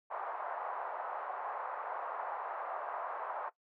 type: band-pass noise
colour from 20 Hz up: pink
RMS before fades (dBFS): -40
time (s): 0.1-3.5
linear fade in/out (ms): 20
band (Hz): 660 to 1200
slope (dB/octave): 24
effects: noise-tail reverb RT60 0.1 s tail -17 dB re dry + high-pass 400 Hz 12 dB/octave